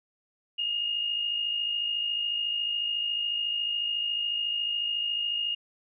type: tone pair together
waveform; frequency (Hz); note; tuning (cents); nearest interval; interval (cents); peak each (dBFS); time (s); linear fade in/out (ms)
sine; 2794 / 2848; F7 / F7; 0 / +33; unison; 33; -37 / -27; 0.58-5.55; 10
effects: none